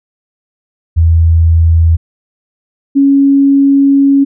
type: tone pair in turn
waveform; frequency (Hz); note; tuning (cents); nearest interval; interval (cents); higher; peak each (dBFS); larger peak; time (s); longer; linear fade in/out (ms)
sine; 82.41 / 277.2; E2 / C#4; 0 / 0; octave + major sixth; 2100; second; -4; neither; 0.96-1.97 / 2.95-4.25; second; 20
effects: none